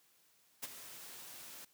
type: noise with ADSR envelope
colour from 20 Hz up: white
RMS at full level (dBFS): -39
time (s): 0.62-1.65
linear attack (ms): 18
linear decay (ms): 26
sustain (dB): -12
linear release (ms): 7
effects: white hiss -70 dBFS RMS until 1.73 s + high-pass 100 Hz 12 dB/octave